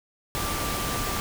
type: tone in noise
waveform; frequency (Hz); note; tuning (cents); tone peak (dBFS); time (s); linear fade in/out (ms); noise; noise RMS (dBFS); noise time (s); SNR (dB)
sine; 1177; D6; +3; -34; 0.35-1.2; 0; pink; -29; 0.35-1.2; -8
effects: none